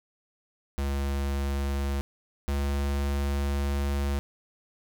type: tone pair in turn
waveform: square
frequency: 69.6 / 70.29 Hz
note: C#2 / C#2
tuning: +8 / +25 cents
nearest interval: unison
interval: 17 cents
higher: second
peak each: -27 / -26 dBFS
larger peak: second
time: 0.78-2.01 / 2.48-4.19 s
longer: second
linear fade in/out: 0 ms
effects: none